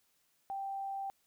sine tone, 784 Hz, G5, in tune, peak -36 dBFS, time 0.5-1.1 s, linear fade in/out 0 ms, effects white hiss -74 dBFS RMS until 1.26 s

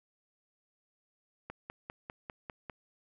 click train, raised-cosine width 0.5 ms, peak -26 dBFS, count 7, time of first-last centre 1.5-2.698 s, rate 5.01 Hz, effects none

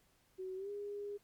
sine tone with pitch glide, 374.6 to 408.5 Hz, F#4 to G#4, +21 to -29 cents, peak -40 dBFS, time 0.38-1.18 s, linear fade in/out 20 ms, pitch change +150 cents, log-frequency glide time 0.56-0.7 s, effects pink hiss -72 dBFS RMS until 1.23 s + MP3 96 kbps

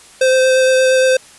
square tone with vibrato, 519 Hz, C5, 14 cents flat, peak -10 dBFS, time 0.21-1.17 s, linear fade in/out 5 ms, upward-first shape sine, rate 8.6 Hz, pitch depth 11 cents each way, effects white hiss -42 dBFS RMS until 1.38 s + resampled to 24000 Hz

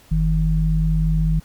sine tone pair together, 47.58 / 158.8 Hz, F#1 / D#3, +49 / +36 cents, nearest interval octave + major sixth, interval 2087 cents, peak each -18 dBFS, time 0.11-1.4 s, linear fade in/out 10 ms, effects pink hiss -51 dBFS RMS until 1.44 s

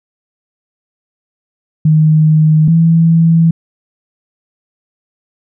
sine tone pair in turn, 155.56 / 164.81 Hz, D#3 / E3, 0 / 0 cents, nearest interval minor second, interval 100 cents, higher second, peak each -5 dBFS, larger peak neither, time 1.85-2.68 / 2.68-3.51 s, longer neither, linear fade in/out 5 ms, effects none

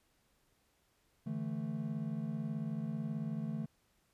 triangle chord, D suspended second, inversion none, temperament just, 146.83 / 165.19 / 220.2 Hz, D3 / E3 / A3, 0 / +4 / +2 cents, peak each -39 / -39 / -37 dBFS, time 1.26-3.66 s, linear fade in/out 10 ms, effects pink hiss -74 dBFS RMS until 4.13 s + resampled to 32000 Hz

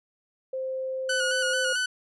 sine tone with pitch glide, 523.3 to 520 Hz, C5 to C5, 0 to -11 cents, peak -28 dBFS, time 0.53-1.73 s, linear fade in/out 5 ms, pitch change -11 cents, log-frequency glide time 1.09-1.27 s
sawtooth tone with vibrato, 1473 Hz, F#6, 8 cents flat, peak -21 dBFS, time 1.09-1.86 s, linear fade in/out 5 ms, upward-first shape square, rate 4.5 Hz, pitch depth 31 cents each way
effects resampled to 24000 Hz

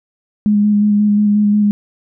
sine tone with vibrato, 207.7 Hz, G#3, in tune, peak -9 dBFS, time 0.46-1.71 s, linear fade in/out 0 ms, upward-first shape square, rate 5.6 Hz, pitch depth 15 cents each way, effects none

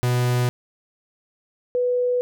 45% pulse / sine tone pair in turn, 123.47 / 493.9 Hz, B2 / B4, 0 / 0 cents, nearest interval 2 octaves, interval 2400 cents, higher second, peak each -18 dBFS, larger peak neither, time 0.03-0.49 / 1.75-2.21 s, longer neither, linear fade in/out 0 ms, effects none

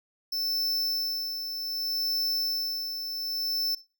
square tone with tremolo, 5300 Hz, E8, 9 cents sharp, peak -26 dBFS, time 0.32-3.75 s, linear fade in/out 5 ms, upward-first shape sine, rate 0.65 Hz, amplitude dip 55%, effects noise-tail reverb RT60 0.3 s tail -17 dB re dry

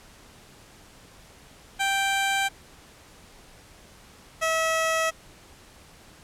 15% pulse tone pair in turn, 784 / 646.6 Hz, G5 / E5, 0 / -34 cents, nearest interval minor third, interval 334 cents, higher first, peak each -16 dBFS, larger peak neither, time 1.79-2.49 / 4.41-5.11 s, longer neither, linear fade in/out 20 ms, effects pink hiss -51 dBFS RMS until 6.23 s + low-pass 11000 Hz 12 dB/octave

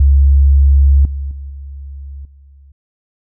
sine tone with level steps, 69.3 Hz, C#2, in tune, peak -5 / -18 / -24 / -26 / -39 dBFS, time 0-2.72 s, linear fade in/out 5 ms, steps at 1.05 / 1.31 / 1.5 / 2.25 s, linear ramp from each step 2 ms, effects none

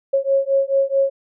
sine beating tone pair, 544 / 548.6 Hz, C#5 / C#5, -33 / -18 cents, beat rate 4.6 Hz, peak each -18 dBFS, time 0.13-1.1 s, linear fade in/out 10 ms, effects none

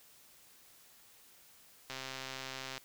click train, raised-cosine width 0.2 ms, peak -24 dBFS, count 117, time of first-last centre 1.9-2.779 s, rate 132 Hz, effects white hiss -61 dBFS RMS until 2.84 s

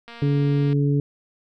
click train, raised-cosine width 0.3 ms, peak -25 dBFS, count 153, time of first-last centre 0.08-0.73 s, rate 234 Hz
harmonic tone, 142.7 Hz, D3, 49 cents flat, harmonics 1 / 2 / 3, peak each -18 / -24 / -28 dBFS, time 0.22-1 s, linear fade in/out 2 ms
effects none

